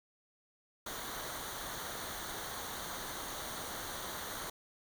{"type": "noise with comb filter", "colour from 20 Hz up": "pink", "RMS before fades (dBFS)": -42, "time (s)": [0.86, 4.5], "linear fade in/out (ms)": 5, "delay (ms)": 0.39, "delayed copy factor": -0.65, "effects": []}